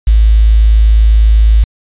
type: tone with quantisation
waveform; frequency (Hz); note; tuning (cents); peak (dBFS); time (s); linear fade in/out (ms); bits
sine; 54; A1; -32; -3; 0.07-1.64; 5; 5
effects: resampled to 8000 Hz